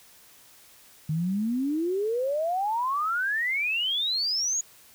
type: exponential sweep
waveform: sine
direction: up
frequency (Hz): 150 to 6860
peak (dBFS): -24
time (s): 1.09-4.61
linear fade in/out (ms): 5
effects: white hiss -54 dBFS RMS until 4.94 s